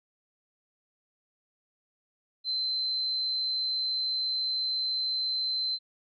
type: tone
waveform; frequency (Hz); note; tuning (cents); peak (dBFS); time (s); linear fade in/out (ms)
sine; 4083; C8; -43; -27; 2.44-5.79; 50
effects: none